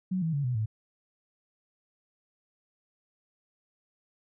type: tone with pitch steps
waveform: sine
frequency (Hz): 185.5 / 162.42 / 142.22 / 124.52 / 109.03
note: F#3 / E3 / C#3 / B2 / A2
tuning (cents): +5 / -25 / +45 / +15 / -15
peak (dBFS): -26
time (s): 0.11-0.66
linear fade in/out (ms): 10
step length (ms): 110
effects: none